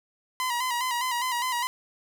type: tone with vibrato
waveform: sawtooth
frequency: 987.8 Hz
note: B5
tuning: in tune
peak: -22 dBFS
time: 0.4-1.67 s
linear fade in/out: 0 ms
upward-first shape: square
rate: 4.9 Hz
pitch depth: 57 cents each way
effects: none